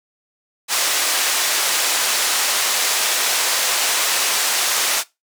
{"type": "band-pass noise", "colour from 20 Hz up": "white", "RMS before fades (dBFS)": -19, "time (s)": [0.68, 5.04], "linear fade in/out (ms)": 50, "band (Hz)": [540, 8600], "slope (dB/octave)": 12, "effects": ["noise-tail reverb RT60 0.2 s tail -19 dB re dry"]}